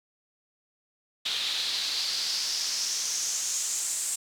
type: noise with band-pass filter sweep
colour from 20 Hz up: pink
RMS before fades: -30 dBFS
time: 1.25-4.16 s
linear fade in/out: 10 ms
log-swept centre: 3600 to 8000 Hz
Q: 4
effects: none